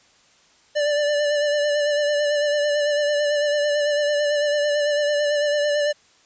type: tone with vibrato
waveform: square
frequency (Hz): 587.3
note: D5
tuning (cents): 0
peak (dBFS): -19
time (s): 0.75-5.93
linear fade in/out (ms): 20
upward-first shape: sine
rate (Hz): 9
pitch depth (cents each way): 28
effects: white hiss -56 dBFS RMS until 6.25 s + resampled to 16000 Hz